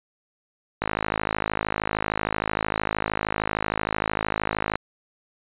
click train, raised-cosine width 0.5 ms, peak -8 dBFS, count 210, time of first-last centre 0.82-4.756 s, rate 53.1 Hz, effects resampled to 8000 Hz

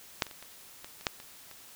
clicks, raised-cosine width 0.2 ms, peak -8 / -27 / -29 / -28 / -25 / -30 / -9 / -28 / -30 dBFS, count 9, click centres 0.222 / 0.267 / 0.312 / 0.426 / 0.845 / 1.011 / 1.068 / 1.201 / 1.513 s, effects white hiss -52 dBFS RMS until 1.75 s

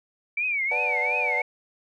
sine tone with vibrato, 2300 Hz, D7, 37 cents flat, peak -23 dBFS, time 0.37-1.42 s, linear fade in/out 5 ms, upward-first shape triangle, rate 2.8 Hz, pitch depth 180 cents each way
triangle chord, B minor seventh, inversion none, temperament equal, 493.9 / 587.3 / 740 / 880 Hz, B4 / D5 / F#5 / A5, 0 / 0 / 0 / 0 cents, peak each -31 dBFS, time 0.71-1.42 s, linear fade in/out 5 ms
effects none

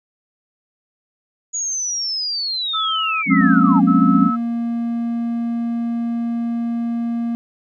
sine linear sweep, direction down, 6810 to 775 Hz, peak -20 dBFS, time 1.53-3.82 s, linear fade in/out 20 ms
sine tone bursts, 1299 Hz, E6, 26 cents flat, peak -20 dBFS, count 3, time 2.73-4.366 s, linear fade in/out 20 ms, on 500 ms, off 68 ms
sine chord, Db major seventh, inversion first, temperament equal with one note detuned, 178.9 / 207.7 / 261.6 / 277.2 Hz, F3 / Ab3 / C4 / Db4, +42 / 0 / 0 / 0 cents, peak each -17 dBFS, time 3.26-4.31 s, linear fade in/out 50 ms
triangle tone, 233.8 Hz, A#3, 5 cents sharp, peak -17 dBFS, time 3.41-7.35 s, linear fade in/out 0 ms
effects none

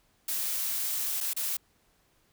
blue noise with dropouts, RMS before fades -31 dBFS, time 0.28-1.57 s, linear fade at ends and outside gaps 5 ms, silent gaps 1.205-1.209 / 1.334-1.364 s, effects pink hiss -68 dBFS RMS until 2.32 s

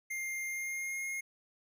square tone with pitch glide, 2111 to 2143 Hz, C7 to C7, +15 to +41 cents, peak -36 dBFS, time 0.1-1.21 s, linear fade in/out 10 ms, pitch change +26 cents, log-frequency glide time 0.47-1.05 s, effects none

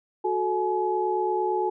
sine tone cluster, 368.1 / 436.9 / 848 Hz, F#4 / A4 / G#5, -9 / -12 / +36 cents, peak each -26 / -29 / -26 dBFS, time 0.24-1.7 s, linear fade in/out 10 ms, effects none

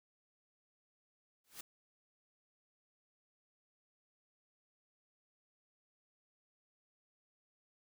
white noise with exponential growth, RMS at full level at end -43 dBFS, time 1.44-1.61 s, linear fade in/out 5 ms, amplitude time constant 36 ms, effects none

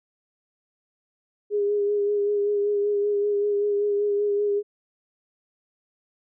sine tone with vibrato, 409.9 Hz, G#4, 23 cents flat, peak -20 dBFS, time 1.5-4.63 s, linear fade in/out 50 ms, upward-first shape sine, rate 5.2 Hz, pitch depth 24 cents each way, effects none

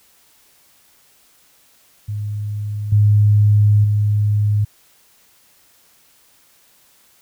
sine tone with level steps, 104.3 Hz, G#2, 8 cents sharp, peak -21 / -9 / -13 dBFS, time 2.08-4.65 s, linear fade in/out 10 ms, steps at 2.92 / 3.84 s, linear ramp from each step 5 ms, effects white hiss -54 dBFS RMS until 7.21 s

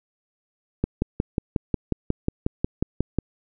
click train, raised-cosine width 3 ms, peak -8 dBFS, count 14, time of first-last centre 0.84-3.187 s, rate 5.54 Hz, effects none

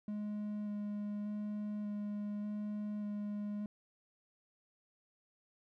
triangle tone with vibrato, 208 Hz, G#3, 3 cents sharp, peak -35 dBFS, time 0.08-3.66 s, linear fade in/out 2 ms, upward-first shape square, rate 0.85 Hz, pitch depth 9 cents each way, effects none

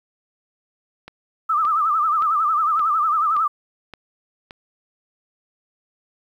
click train, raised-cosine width 0.3 ms, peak -21 dBFS, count 7, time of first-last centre 1.08-4.509 s, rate 1.75 Hz
sine tone with vibrato, 1246 Hz, D#6, 2 cents sharp, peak -16 dBFS, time 1.49-3.48 s, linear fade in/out 10 ms, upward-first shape sine, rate 11 Hz, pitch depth 110 cents each way
effects 9-bit

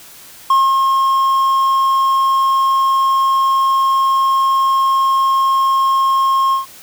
triangle tone with ADSR envelope, 1074 Hz, C6, 45 cents sharp, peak -6 dBFS, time 0.5-6.66 s, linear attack 4 ms, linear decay 220 ms, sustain -3 dB, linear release 130 ms, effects white hiss -39 dBFS RMS until 6.82 s

